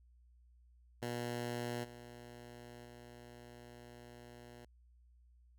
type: tone with level steps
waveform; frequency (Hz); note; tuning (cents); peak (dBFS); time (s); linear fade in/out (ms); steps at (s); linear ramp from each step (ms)
10% pulse; 120; B2; -49; -30 / -43 / -45; 1.02-4.65; 5; 1.83 / 2.84; 20
effects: added 60 Hz sine -62 dBFS peak until 5.58 s